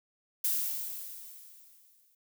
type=noise with exponential decay; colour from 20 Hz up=violet; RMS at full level=-28 dBFS; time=0.44-2.15 s; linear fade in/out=5 ms; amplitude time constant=370 ms; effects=none